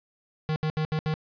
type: tone bursts at uneven times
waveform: square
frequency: 155.56 Hz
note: D#3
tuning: in tune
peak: -25 dBFS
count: 5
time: 0.49-0.56 / 0.63-0.7 / 0.77-0.85 / 0.92-0.99 / 1.06-1.14 s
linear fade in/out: 0 ms
effects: resampled to 11025 Hz + 9-bit